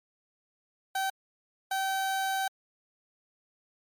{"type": "tone bursts at uneven times", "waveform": "30% pulse", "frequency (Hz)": 771, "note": "G5", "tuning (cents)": -29, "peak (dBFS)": -25, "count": 2, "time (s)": [[0.95, 1.1], [1.71, 2.48]], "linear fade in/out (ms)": 5, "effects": ["MP3 96 kbps"]}